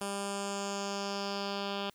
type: tone with low-pass filter sweep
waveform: 10% pulse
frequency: 199.5 Hz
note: G3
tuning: 31 cents sharp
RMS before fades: -36 dBFS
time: 0.01-1.9 s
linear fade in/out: 2 ms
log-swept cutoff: 9900 to 3700 Hz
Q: 3
effects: white hiss -67 dBFS RMS until 1.94 s